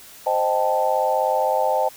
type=chord; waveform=sine; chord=A half-diminished seventh; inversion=first; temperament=equal; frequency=523.3 / 622.3 / 784 / 880 Hz; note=C5 / Eb5 / G5 / A5; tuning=0 / 0 / 0 / 0 cents; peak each=-23 dBFS; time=0.26-1.89 s; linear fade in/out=10 ms; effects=white hiss -44 dBFS RMS until 1.96 s